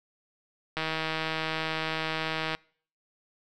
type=click train; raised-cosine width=0.3 ms; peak=-14 dBFS; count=284; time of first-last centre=0.77-2.55 s; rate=159 Hz; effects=noise-tail reverb RT60 0.5 s tail -25 dB re dry